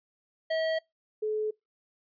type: tone pair in turn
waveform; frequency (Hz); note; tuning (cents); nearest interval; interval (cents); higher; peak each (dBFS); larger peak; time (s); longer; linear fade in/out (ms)
square / sine; 643 / 429.2; E5 / A4; -43 / -43; perfect fifth; 700; first; -27; neither; 0.5-0.79 / 1.22-1.51; neither; 10
effects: noise-tail reverb RT60 0.2 s tail -26 dB re dry + resampled to 11025 Hz